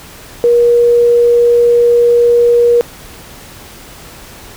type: tone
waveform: sine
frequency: 476.3 Hz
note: A#4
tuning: 37 cents sharp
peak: -5 dBFS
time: 0.44-2.81 s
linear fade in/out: 0 ms
effects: pink hiss -34 dBFS RMS until 4.56 s